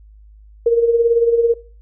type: tone with tremolo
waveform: sine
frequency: 466.2 Hz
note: A#4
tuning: in tune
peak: -8 dBFS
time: 0.66-1.54 s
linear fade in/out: 5 ms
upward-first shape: sine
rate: 18 Hz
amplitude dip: 60%
effects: noise-tail reverb RT60 0.4 s tail -19 dB re dry + added 52 Hz sine -41 dBFS peak until 1.81 s